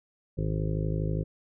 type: harmonic tone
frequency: 52.4 Hz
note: G#1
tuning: 16 cents sharp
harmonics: 1 / 2 / 3 / 5 / 6 / 7 / 8 / 9 / 10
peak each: -32 / -32 / -30 / -41 / -41 / -40 / -40 / -46 / -41 dBFS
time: 0.37-1.24 s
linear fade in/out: 20 ms
effects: none